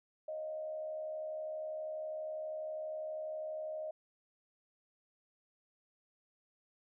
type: tone with frequency modulation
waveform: sine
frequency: 622.3 Hz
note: D#5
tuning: in tune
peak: -38 dBFS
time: 0.28-3.91 s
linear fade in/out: 5 ms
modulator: 72.3 Hz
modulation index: 0.39
effects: none